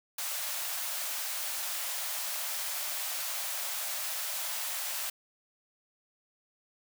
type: high-pass noise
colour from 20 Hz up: white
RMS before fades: -35 dBFS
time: 0.18-5.1 s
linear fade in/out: 5 ms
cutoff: 550 Hz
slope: 96 dB/octave
effects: none